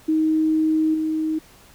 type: tone with level steps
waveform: sine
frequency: 314.4 Hz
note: D#4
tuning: 18 cents sharp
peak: -16 / -20 dBFS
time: 0.08-1.39 s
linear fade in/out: 10 ms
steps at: 0.94 s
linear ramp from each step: 5 ms
effects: pink hiss -50 dBFS RMS until 1.74 s